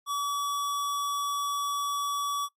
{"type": "tone", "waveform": "square", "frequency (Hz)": 1142, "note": "D6", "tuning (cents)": -49, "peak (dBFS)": -28, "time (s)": [0.06, 2.49], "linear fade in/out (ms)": 50, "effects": ["noise-tail reverb RT60 0.1 s tail -21 dB re dry", "MP3 64 kbps"]}